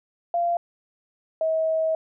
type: tone pair in turn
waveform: sine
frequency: 690 / 640.5 Hz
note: F5 / E5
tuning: -21 / -50 cents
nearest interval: minor second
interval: 129 cents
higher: first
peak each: -20 dBFS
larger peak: neither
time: 0.34-0.57 / 1.41-1.95 s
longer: second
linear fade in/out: 2 ms
effects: none